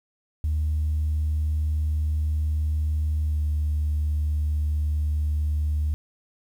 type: tone with pitch glide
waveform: sine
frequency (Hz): 76.6 to 75.37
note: D#2 to D2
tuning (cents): -27 to +45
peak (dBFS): -20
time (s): 0.44-5.94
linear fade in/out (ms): 0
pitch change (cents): -28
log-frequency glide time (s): 3.24-3.4
effects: tanh soft clip ceiling -18 dBFS + 9-bit